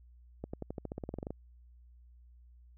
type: accelerating click train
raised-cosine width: 2 ms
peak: -25 dBFS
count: 15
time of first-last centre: 0.44-1.306 s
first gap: 95 ms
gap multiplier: 0.93
effects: added 60 Hz sine -55 dBFS peak until 2.77 s